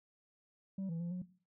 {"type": "tone with pitch steps", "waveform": "sine", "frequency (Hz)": [192.4, 165.7, 172.1, 180.9], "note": ["G3", "E3", "F3", "F#3"], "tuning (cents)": [-32, 9, -25, -39], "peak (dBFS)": -34, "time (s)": [0.78, 1.22], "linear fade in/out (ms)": 5, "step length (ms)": 110, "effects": ["noise-tail reverb RT60 0.4 s tail -18 dB re dry", "tanh soft clip ceiling -36 dBFS"]}